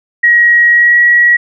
sine tone with pitch glide, 1899 to 1917.7 Hz, A#6 to A#6, +32 to +49 cents, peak -4 dBFS, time 0.23-1.37 s, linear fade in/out 10 ms, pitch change +17 cents, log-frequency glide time 0.71-0.98 s, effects none

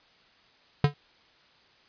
square tone with exponential decay, 144.8 Hz, D3, 24 cents flat, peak -15 dBFS, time 0.84-0.94 s, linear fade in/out 2 ms, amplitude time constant 21 ms, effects white hiss -60 dBFS RMS until 1.88 s + resampled to 11025 Hz

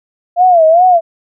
sine tone with vibrato, 684 Hz, F5, 36 cents flat, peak -4 dBFS, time 0.36-1.01 s, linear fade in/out 50 ms, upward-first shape sine, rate 2.5 Hz, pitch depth 140 cents each way, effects none

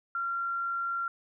sine tone, 1376 Hz, F6, 26 cents flat, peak -29 dBFS, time 0.15-1.08 s, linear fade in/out 2 ms, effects none

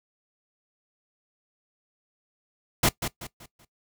pink noise with echo, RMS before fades -20 dBFS, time 2.83-2.89 s, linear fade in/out 5 ms, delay 190 ms, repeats 4, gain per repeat -9 dB, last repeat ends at 3.65 s, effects noise-tail reverb RT60 0.1 s tail -18 dB re dry

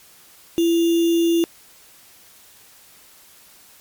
sine tone with sample-and-hold, 336.4 Hz, E4, 35 cents sharp, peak -14 dBFS, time 0.58-1.44 s, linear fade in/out 0 ms, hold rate 3150 Hz, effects white hiss -49 dBFS RMS until 3.8 s + MP3 96 kbps

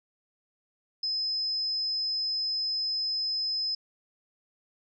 sine tone, 5100 Hz, D#8, 42 cents sharp, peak -27 dBFS, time 1.03-3.75 s, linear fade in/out 5 ms, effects none

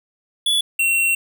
square tone pair in turn, 3429 / 2728 Hz, A7 / F7, -45 / -41 cents, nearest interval major third, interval 396 cents, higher first, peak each -16 dBFS, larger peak neither, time 0.46-0.61 / 0.79-1.15 s, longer second, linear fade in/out 5 ms, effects none

